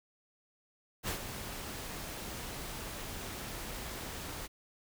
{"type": "noise with ADSR envelope", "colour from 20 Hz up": "pink", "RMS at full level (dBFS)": -34, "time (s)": [1.03, 4.48], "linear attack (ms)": 53, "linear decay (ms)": 100, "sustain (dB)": -8, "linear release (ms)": 28, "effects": []}